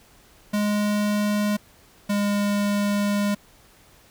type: tone pair in turn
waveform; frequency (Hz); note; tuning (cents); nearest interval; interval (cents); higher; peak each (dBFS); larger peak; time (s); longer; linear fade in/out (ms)
square; 207.7 / 204; G#3 / G#3; 0 / -31; unison; 31; first; -21; neither; 0.53-1.57 / 2.09-3.35; second; 10
effects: pink hiss -54 dBFS RMS until 4.1 s